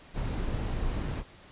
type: noise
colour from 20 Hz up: brown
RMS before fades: -31 dBFS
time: 0.13-1.24 s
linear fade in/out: 50 ms
effects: pink hiss -53 dBFS RMS until 1.51 s + resampled to 8000 Hz